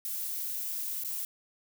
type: noise with dropouts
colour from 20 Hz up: violet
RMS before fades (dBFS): -35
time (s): 0.05-1.25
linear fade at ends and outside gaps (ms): 1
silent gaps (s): 1.037-1.047
effects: none